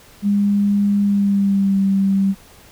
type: tone with pitch glide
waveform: sine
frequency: 202.7 to 195.01 Hz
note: G#3 to G3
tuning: -42 to -9 cents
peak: -13 dBFS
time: 0.22-2.35 s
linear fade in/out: 50 ms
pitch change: -67 cents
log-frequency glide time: 1-1.79 s
effects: pink hiss -46 dBFS RMS until 2.71 s